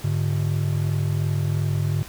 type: ring-modulated tone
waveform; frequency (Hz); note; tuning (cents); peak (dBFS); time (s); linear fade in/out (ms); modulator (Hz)
triangle; 123.7; B2; +3; -15; 0.04-2.03; 0; 21.4
effects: pink hiss -41 dBFS RMS until 2.08 s